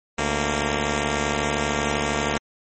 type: tone pair together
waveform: 5% pulse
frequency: 72.7 / 230.5 Hz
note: D2 / A#3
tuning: -17 / -19 cents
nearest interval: octave + minor sixth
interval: 1998 cents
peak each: -13 dBFS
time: 0.18-2.38 s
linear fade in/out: 5 ms
effects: MP3 32 kbps